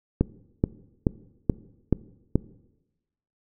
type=click train; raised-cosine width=3 ms; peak=-6 dBFS; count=6; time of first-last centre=0.21-2.356 s; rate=2.33 Hz; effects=noise-tail reverb RT60 1.0 s tail -20 dB re dry